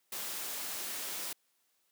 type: noise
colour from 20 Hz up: white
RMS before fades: -39 dBFS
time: 0.12-1.33 s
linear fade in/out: 5 ms
effects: white hiss -75 dBFS RMS until 1.91 s + high-pass 200 Hz 12 dB/octave